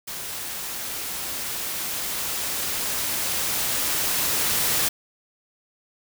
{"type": "noise with level ramp", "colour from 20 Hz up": "white", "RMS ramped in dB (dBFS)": [-33, -22], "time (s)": [0.07, 4.89], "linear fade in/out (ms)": 10, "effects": []}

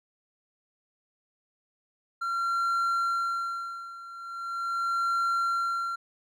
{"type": "tone with tremolo", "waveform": "triangle", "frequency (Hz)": 1371, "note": "F6", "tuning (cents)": -32, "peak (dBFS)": -22, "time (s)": [2.21, 5.96], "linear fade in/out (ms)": 10, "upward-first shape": "sine", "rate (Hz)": 0.41, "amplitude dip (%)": 85, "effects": []}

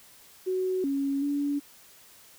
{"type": "tone with pitch steps", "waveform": "sine", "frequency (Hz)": [372.2, 277.1, 286], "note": ["F#4", "C#4", "D4"], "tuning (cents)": [10, -1, -46], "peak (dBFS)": -25, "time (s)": [0.46, 1.6], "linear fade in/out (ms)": 20, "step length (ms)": 380, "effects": ["white hiss -54 dBFS RMS until 2.38 s"]}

